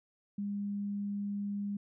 sine tone, 202.6 Hz, G#3, 43 cents flat, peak -33 dBFS, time 0.38-1.77 s, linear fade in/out 5 ms, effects none

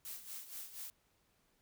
blue noise with tremolo, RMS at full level -45 dBFS, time 0.05-0.9 s, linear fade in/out 0 ms, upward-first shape sine, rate 4.2 Hz, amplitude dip 70%, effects pink hiss -75 dBFS RMS until 1.61 s

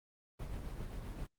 brown noise with tremolo, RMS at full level -41 dBFS, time 0.39-1.27 s, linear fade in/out 10 ms, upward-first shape triangle, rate 7.6 Hz, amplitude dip 40%, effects Opus 24 kbps

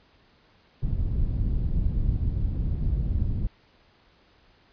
pink low-pass noise, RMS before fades -25 dBFS, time 0.82-3.47 s, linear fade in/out 5 ms, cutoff 120 Hz, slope 12 dB/octave, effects pink hiss -60 dBFS RMS until 4.72 s + resampled to 11025 Hz

